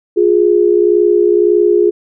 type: tone pair together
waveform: sine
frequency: 353.5 / 415.3 Hz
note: F4 / G#4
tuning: +21 / 0 cents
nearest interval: minor third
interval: 279 cents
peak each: -10 dBFS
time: 0.16-1.91 s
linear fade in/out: 20 ms
effects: none